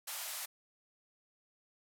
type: band-pass noise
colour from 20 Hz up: white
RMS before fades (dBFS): -42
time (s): 0.07-0.46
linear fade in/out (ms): 10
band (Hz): 590 to 15000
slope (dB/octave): 48
effects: none